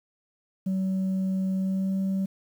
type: tone with pitch glide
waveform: sine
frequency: 189.6 to 192.14 Hz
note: F#3 to G3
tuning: +43 to -34 cents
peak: -21 dBFS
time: 0.66-2.26 s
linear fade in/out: 10 ms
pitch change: +23 cents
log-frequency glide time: 1.56-1.97 s
effects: tanh soft clip ceiling -23 dBFS + 9-bit